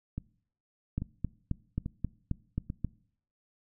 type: two click trains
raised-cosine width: 5 ms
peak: -18 / -22 dBFS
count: 8 / 4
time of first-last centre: 0.98-2.847 / 0.18-2.701 s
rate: 3.75 / 1.19 Hz
effects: noise-tail reverb RT60 0.6 s tail -22 dB re dry